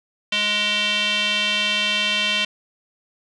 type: tone with band-pass filter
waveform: square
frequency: 208.6 Hz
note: G#3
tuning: 8 cents sharp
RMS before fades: -21 dBFS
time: 0.32-2.45 s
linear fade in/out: 5 ms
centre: 3000 Hz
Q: 4.2
effects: resampled to 24000 Hz